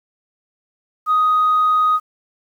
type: tone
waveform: sine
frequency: 1249 Hz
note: D#6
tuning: 6 cents sharp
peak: -11 dBFS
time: 1.06-2 s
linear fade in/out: 50 ms
effects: tanh soft clip ceiling -9 dBFS + 8-bit